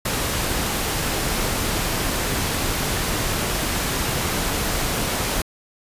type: noise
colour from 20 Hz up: pink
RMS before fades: -23 dBFS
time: 0.05-5.42 s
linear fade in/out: 5 ms
effects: resampled to 32000 Hz